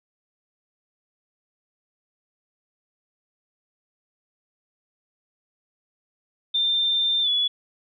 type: tone with pitch glide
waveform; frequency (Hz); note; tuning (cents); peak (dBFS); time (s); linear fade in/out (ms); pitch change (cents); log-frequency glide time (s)
sine; 3589 to 3409; A7 to G#7; +34 to +45; -19; 6.54-7.48; 10; -89; 7.22-7.29
effects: none